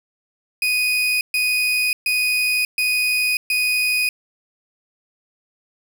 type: tone bursts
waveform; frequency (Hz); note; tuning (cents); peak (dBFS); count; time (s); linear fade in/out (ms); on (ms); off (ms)
35% pulse; 2489; D#7; 0; -15; 5; 0.62-4.09; 2; 590; 130
effects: none